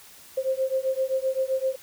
sine beating tone pair, 523.3 / 531 Hz, C5 / C5, 0 / +25 cents, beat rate 7.7 Hz, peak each -26 dBFS, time 0.37-1.76 s, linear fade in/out 10 ms, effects white hiss -49 dBFS RMS until 1.82 s

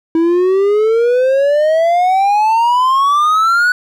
triangle exponential sweep, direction up, 323.6 to 1488 Hz, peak -7 dBFS, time 0.15-3.72 s, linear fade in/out 2 ms, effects none

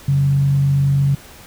sine tone with frequency modulation, 139.2 Hz, C#3, 8 cents sharp, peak -12 dBFS, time 0.08-1.15 s, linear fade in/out 5 ms, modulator 49.1 Hz, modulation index 0.26, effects pink hiss -41 dBFS RMS until 1.46 s

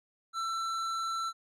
square tone, 1338 Hz, E6, 25 cents sharp, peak -32 dBFS, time 0.33-1.33 s, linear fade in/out 50 ms, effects low-pass 7000 Hz 12 dB/octave

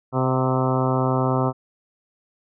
harmonic tone with a mistuned harmonic, 130 Hz, C3, 11 cents flat, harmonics 1 / 2 / 3 / 4 / 5 / 6 / 7 / 8 / 9 / 10, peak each -22 / -25 / -27 / -28 / -29 / -30 / -30 / -31 / -32 / -32 dBFS, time 0.12-1.53 s, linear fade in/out 50 ms, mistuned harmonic 6, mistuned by -36 cents, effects none

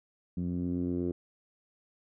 10% pulse tone with low-pass filter sweep, 88.2 Hz, F2, 18 cents sharp, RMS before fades -32 dBFS, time 0.37-1.12 s, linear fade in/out 5 ms, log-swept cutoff 200 to 350 Hz, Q 2.8, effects none

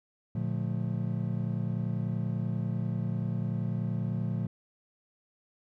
triangle chord, Bb major seventh, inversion none, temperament equal with one note detuned, 116.54 / 146.83 / 177.05 / 220 Hz, Bb2 / D3 / F3 / A3, 0 / 0 / +24 / 0 cents, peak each -30 / -34 / -32 / -36 dBFS, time 0.35-4.47 s, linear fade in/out 5 ms, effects none

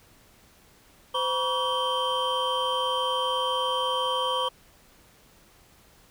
triangle tone cluster, 514 / 962 / 1134 / 3133 Hz, C5 / B5 / C#6 / G7, -31 / -46 / +39 / -2 cents, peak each -28 dBFS, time 1.14-4.49 s, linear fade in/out 10 ms, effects pink hiss -57 dBFS RMS until 6.1 s

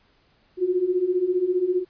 sine beating tone pair, 352.3 / 367.3 Hz, F4 / F#4, +15 / -13 cents, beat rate 15 Hz, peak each -25 / -21 dBFS, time 0.57-1.85 s, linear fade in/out 50 ms, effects pink hiss -62 dBFS RMS until 1.89 s + resampled to 11025 Hz

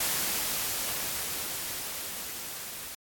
white noise with level ramp, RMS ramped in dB -28 to -40 dBFS, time 0-2.95 s, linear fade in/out 5 ms, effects AAC 64 kbps

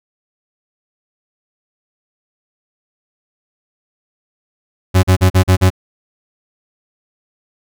40% pulse tone bursts, 92.9 Hz, F#2, 7 cents sharp, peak -6 dBFS, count 6, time 4.94-5.703 s, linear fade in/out 20 ms, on 93 ms, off 41 ms, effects none

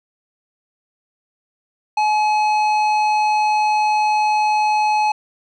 sine tone with tanh clipping, 850 Hz, G#5, 40 cents sharp, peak -16 dBFS, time 1.97-5.12 s, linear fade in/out 5 ms, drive 12 dB, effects none

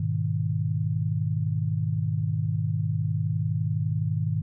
sine chord, G# minor, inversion none, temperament equal, 103.83 / 123.47 / 155.56 Hz, G#2 / B2 / D#3, 0 / 0 / 0 cents, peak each -27 / -30 / -27 dBFS, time 0-4.42 s, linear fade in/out 5 ms, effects none

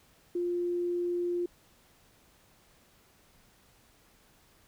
sine tone, 350.7 Hz, F4, 7 cents sharp, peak -28 dBFS, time 0.35-1.46 s, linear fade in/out 5 ms, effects pink hiss -63 dBFS RMS until 4.67 s

